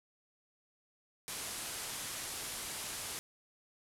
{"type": "low-pass noise", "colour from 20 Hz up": "white", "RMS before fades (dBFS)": -42, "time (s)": [1.28, 3.19], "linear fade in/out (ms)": 0, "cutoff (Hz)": 12000, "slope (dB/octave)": 48, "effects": []}